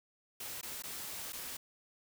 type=noise with dropouts; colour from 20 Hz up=white; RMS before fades=-43 dBFS; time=0.4-1.57 s; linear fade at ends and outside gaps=5 ms; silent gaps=0.613-0.629 / 0.823-0.836 / 1.324-1.33 s; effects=none